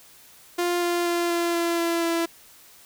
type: tone with pitch steps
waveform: sawtooth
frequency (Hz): 350.2 / 347.6 / 345 / 342.4 / 339.8 / 337.3 / 334.8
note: F4 / F4 / F4 / F4 / F4 / E4 / E4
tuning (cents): +5 / -8 / -21 / -34 / -47 / +40 / +27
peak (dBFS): -18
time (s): 0.58-2.26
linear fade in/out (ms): 10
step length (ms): 240
effects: white hiss -51 dBFS RMS until 2.85 s